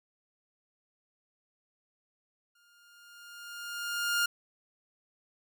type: tone with exponential growth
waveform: sawtooth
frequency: 1411 Hz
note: F6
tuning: 17 cents sharp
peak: -21 dBFS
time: 2.55-4.26 s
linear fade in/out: 5 ms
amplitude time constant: 370 ms
effects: none